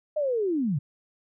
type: linear sweep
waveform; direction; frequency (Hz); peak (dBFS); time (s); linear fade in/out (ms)
sine; down; 622.3 to 124.7; -23; 0.16-0.79; 10
effects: none